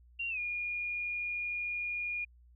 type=tone with pitch glide; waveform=sine; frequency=2760 to 2431 Hz; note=F7 to D#7; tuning=-21 to -41 cents; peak=-33 dBFS; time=0.19-2.25 s; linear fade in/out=10 ms; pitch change=-220 cents; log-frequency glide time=0.29-0.39 s; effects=added 60 Hz sine -57 dBFS peak until 2.55 s